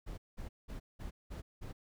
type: noise bursts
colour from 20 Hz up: brown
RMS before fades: -43 dBFS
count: 6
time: 0.06-1.73 s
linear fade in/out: 20 ms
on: 120 ms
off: 190 ms
effects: none